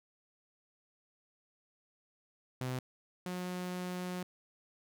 sawtooth tone pair in turn, 127.8 / 180.74 Hz, C3 / F#3, -40 / -40 cents, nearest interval tritone, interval 600 cents, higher second, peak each -31 / -33 dBFS, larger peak first, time 2.61-2.79 / 3.26-4.23 s, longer second, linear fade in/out 2 ms, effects none

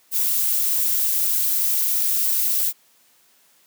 violet noise with amplitude modulation, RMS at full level -18 dBFS, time 0.11-2.73 s, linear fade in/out 50 ms, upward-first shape sine, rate 208 Hz, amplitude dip 55%, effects white hiss -58 dBFS RMS until 3.66 s + high-pass 150 Hz 12 dB/octave

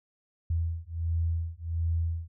sine beating tone pair, 82.4 / 83.8 Hz, E2 / E2, 0 / +29 cents, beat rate 1.4 Hz, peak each -30 dBFS, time 0.5-2.28 s, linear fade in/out 5 ms, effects none

